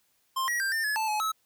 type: tone with pitch steps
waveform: square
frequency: 1053 / 1910 / 1583 / 1799 / 1704 / 878 / 850 / 1295 Hz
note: C6 / A#6 / G6 / A6 / G#6 / A5 / G#5 / E6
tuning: +11 / +42 / +17 / +38 / +44 / -4 / +40 / -31 cents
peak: -27 dBFS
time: 0.36-1.32 s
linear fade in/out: 10 ms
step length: 120 ms
effects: white hiss -70 dBFS RMS until 1.45 s